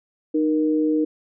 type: tone pair together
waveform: sine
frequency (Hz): 307.5 / 471.1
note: D#4 / A#4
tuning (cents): -20 / +18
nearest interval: perfect fifth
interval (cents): 738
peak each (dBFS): -18 / -24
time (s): 0.34-1.05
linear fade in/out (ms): 10
effects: none